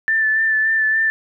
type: tone with vibrato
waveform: sine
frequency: 1765 Hz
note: A6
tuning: 5 cents sharp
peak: -14 dBFS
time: 0.08-1.1 s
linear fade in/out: 0 ms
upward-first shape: sine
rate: 3.5 Hz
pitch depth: 22 cents each way
effects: none